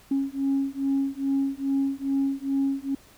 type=beating tone pair; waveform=sine; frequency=272.7 / 275.1 Hz; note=C#4 / C#4; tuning=-28 / -13 cents; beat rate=2.4 Hz; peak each=-25 dBFS; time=0.11-2.95 s; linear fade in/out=5 ms; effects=tanh soft clip ceiling -17 dBFS + pink hiss -54 dBFS RMS until 3.17 s